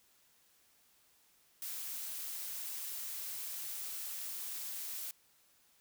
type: noise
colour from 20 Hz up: blue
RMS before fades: -42 dBFS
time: 1.62-5.11 s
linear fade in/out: 0 ms
effects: white hiss -69 dBFS RMS until 5.8 s